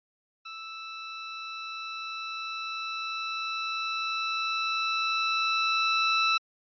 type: tone with level ramp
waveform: 15% pulse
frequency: 1318.5 Hz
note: E6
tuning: in tune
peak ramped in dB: -32 to -15 dBFS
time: 0.45-6.38 s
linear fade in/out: 10 ms
effects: resampled to 11025 Hz